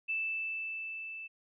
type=tone with level ramp; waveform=sine; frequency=2641 Hz; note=E7; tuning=3 cents sharp; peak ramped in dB=-30 to -41 dBFS; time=0.08-1.28 s; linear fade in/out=20 ms; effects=none